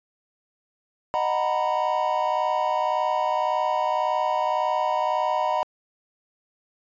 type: chord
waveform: triangle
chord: B major seventh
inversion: first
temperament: just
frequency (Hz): 617.4 / 740.8 / 926 / 987.8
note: D#5 / F#5 / A#5 / B5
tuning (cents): -14 / +2 / -12 / 0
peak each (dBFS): -25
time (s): 1.14-5.63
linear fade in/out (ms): 0
effects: resampled to 16000 Hz